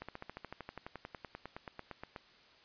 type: slowing click train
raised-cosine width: 0.5 ms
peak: -28 dBFS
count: 24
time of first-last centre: 0.02-2.162 s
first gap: 66 ms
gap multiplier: 1.03
effects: white hiss -62 dBFS RMS until 2.64 s + resampled to 11025 Hz